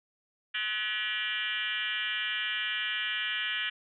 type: tone with frequency modulation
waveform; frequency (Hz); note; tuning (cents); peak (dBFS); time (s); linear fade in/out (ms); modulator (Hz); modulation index
sine; 2364; D7; +11; -29; 0.54-3.7; 10; 218; 4
effects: none